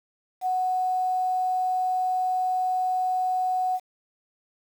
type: tone with quantisation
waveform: sine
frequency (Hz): 740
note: F#5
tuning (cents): 0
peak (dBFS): -22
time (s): 0.41-3.8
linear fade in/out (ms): 50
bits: 8
effects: none